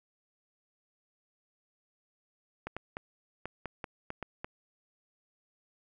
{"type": "clicks", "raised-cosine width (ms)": 0.5, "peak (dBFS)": -22, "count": 9, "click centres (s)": [2.67, 2.766, 2.969, 3.456, 3.657, 3.842, 4.104, 4.227, 4.445], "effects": []}